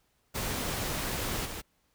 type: noise with level steps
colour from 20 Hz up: pink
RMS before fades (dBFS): -33 / -39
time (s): 0.34-1.62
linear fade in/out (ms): 20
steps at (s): 1.45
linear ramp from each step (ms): 10
effects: pink hiss -72 dBFS RMS until 1.94 s